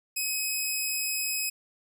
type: tone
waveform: 10% pulse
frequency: 2541 Hz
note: D#7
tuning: 36 cents sharp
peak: -19 dBFS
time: 0.16-1.5 s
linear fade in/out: 10 ms
effects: none